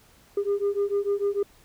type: beating tone pair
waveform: sine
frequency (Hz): 400.2 / 406.9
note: G4 / G#4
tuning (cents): +36 / -35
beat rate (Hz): 6.7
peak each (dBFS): -24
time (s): 0.37-1.43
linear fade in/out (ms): 5
effects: tanh soft clip ceiling -19 dBFS + pink hiss -57 dBFS RMS until 1.64 s